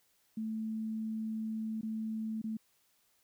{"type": "tone with dropouts", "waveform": "sine", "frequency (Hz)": 220, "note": "A3", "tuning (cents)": 0, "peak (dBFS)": -34, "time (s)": [0.37, 2.57], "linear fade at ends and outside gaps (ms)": 5, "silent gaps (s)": [[1.812, 1.83], [2.417, 2.44]], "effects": ["white hiss -72 dBFS RMS until 3.23 s"]}